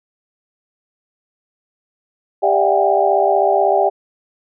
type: tone cluster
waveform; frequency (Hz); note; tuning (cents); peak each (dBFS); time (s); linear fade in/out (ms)
sine; 397.2 / 588 / 661 / 748 / 804; G4 / D5 / E5 / F#5 / G5; +23 / +2 / +5 / +19 / +44; -18; 2.42-3.9; 20
effects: none